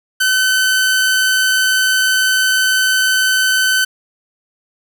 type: tone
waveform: sawtooth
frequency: 1522 Hz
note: F#6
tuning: 48 cents sharp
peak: -8 dBFS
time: 0.2-3.85 s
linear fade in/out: 10 ms
effects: none